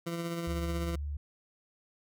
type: tone with tremolo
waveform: 20% pulse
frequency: 169 Hz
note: E3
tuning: 43 cents sharp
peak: -27 dBFS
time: 0.06-0.96 s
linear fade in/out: 10 ms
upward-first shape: triangle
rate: 16 Hz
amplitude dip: 40%
type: tone with vibrato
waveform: sine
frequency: 72.5 Hz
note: D2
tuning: 22 cents flat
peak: -33 dBFS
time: 0.47-1.17 s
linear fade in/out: 5 ms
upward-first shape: square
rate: 5.4 Hz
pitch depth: 9 cents each way
effects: none